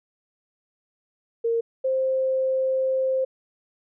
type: tone pair in turn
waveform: sine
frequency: 461.5 / 524.9 Hz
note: A#4 / C5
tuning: -17 / +5 cents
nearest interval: major second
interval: 222 cents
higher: second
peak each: -20 dBFS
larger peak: neither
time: 1.44-1.61 / 1.84-3.25 s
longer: second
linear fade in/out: 10 ms
effects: none